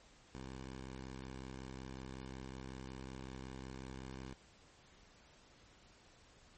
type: tone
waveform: 10% pulse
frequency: 65.41 Hz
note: C2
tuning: in tune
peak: -38 dBFS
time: 0.35-4.34 s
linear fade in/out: 0 ms
effects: pink hiss -64 dBFS RMS until 6.57 s + MP3 32 kbps